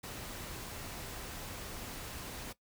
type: noise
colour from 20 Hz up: pink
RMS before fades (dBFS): -44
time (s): 0.03-2.53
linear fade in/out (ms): 10
effects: noise-tail reverb RT60 0.1 s tail -17 dB re dry